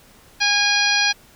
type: harmonic tone with a mistuned harmonic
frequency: 819 Hz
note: G#5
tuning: 24 cents flat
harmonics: 1 / 2 / 3 / 4 / 5 / 6 / 7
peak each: -26 / -21 / -21 / -25 / -23 / -24 / -26 dBFS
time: 0.4-1.13 s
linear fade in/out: 20 ms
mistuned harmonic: 5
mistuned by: +21 cents
effects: pink hiss -50 dBFS RMS until 1.35 s